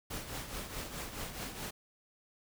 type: noise with tremolo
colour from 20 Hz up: pink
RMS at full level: -39 dBFS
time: 0.1-1.71 s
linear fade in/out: 10 ms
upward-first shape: triangle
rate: 4.7 Hz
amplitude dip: 65%
effects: none